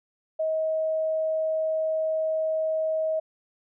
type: tone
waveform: sine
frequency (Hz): 634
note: D#5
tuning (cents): +32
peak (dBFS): -23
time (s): 0.39-3.2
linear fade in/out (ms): 10
effects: none